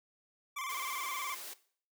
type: tone with vibrato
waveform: 25% pulse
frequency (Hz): 1100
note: C#6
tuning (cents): -14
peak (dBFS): -33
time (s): 0.56-1.35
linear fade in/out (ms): 10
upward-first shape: square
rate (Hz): 19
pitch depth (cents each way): 84
type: high-pass noise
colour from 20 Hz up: white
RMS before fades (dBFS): -45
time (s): 0.69-1.54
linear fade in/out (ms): 10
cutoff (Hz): 300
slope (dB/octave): 24
effects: noise-tail reverb RT60 0.5 s tail -17 dB re dry